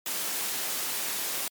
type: noise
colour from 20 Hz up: white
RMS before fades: -31 dBFS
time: 0.06-1.48 s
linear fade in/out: 2 ms
effects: high-pass 200 Hz 12 dB/octave + MP3 96 kbps